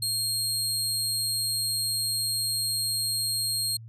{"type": "tone", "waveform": "25% pulse", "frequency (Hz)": 4238, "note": "C8", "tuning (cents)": 21, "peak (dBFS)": -21, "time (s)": [0.02, 3.77], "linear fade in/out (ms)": 5, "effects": ["added 113 Hz sine -41 dBFS peak until 3.88 s"]}